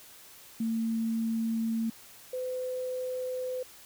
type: tone pair in turn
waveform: sine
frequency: 225.8 / 508.1 Hz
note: A3 / B4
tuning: +45 / +49 cents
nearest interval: octave + major second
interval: 1404 cents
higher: second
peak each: -27 / -31 dBFS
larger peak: first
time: 0.6-1.9 / 2.33-3.63 s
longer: neither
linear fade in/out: 5 ms
effects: white hiss -52 dBFS RMS until 3.85 s